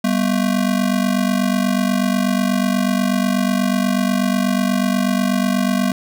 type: ring-modulated tone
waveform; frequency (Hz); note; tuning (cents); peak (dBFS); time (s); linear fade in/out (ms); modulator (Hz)
square; 220; A3; 0; -13; 0.04-5.92; 2; 24.1
effects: none